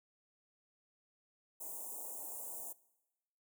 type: band-stop noise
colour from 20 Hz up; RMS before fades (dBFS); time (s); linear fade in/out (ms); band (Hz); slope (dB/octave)
white; -45; 1.6-2.73; 10; 950 to 7100; 48
effects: noise-tail reverb RT60 1.0 s tail -21 dB re dry + high-pass 400 Hz 12 dB/octave